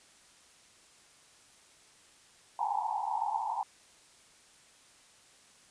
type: band-pass noise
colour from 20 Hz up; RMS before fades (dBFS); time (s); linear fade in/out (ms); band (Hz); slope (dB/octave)
pink; -33; 2.59-3.63; 2; 790 to 940; 96
effects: white hiss -60 dBFS RMS until 5.7 s + resampled to 22050 Hz